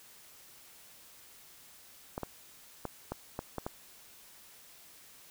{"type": "clicks", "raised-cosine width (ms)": 1, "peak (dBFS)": -21, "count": 7, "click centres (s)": [2.179, 2.233, 2.853, 3.12, 3.391, 3.583, 3.665], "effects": ["white hiss -56 dBFS RMS until 5.3 s"]}